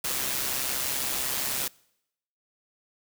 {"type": "noise with amplitude modulation", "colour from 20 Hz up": "white", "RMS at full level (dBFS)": -27, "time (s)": [0.04, 1.68], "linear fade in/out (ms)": 5, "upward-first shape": "sine", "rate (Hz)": 132, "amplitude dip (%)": 50, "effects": ["noise-tail reverb RT60 0.8 s tail -25 dB re dry"]}